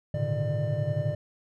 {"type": "tone cluster", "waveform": "triangle", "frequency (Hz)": [106, 117.8, 139.6, 150.2, 597], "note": ["G#2", "A#2", "C#3", "D3", "D5"], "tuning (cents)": [36, 19, 13, 39, 28], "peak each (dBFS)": -30, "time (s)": [0.14, 1.15], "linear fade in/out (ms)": 5, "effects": []}